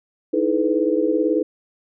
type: tone cluster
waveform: sine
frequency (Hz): 308.6 / 326.8 / 428.8 / 499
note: D#4 / E4 / A4 / B4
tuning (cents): -14 / -15 / -45 / +18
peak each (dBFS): -22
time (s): 0.33-1.43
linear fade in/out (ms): 10
effects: none